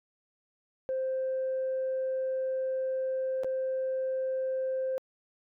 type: tone with dropouts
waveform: sine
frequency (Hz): 523.3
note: C5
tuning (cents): 0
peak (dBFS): -27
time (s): 0.89-4.98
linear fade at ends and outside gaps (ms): 0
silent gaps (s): 3.435-3.445
effects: tanh soft clip ceiling -25 dBFS